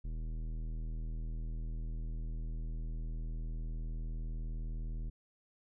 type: tone with tanh clipping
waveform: triangle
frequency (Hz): 40.06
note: E1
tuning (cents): -49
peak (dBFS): -38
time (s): 0.04-5.1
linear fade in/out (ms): 10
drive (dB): 18
effects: none